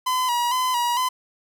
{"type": "tone with vibrato", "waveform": "45% pulse", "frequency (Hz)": 987.8, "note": "B5", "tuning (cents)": 0, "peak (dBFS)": -20, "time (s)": [0.06, 1.09], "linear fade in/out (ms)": 10, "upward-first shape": "square", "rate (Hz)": 2.2, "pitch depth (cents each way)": 50, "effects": []}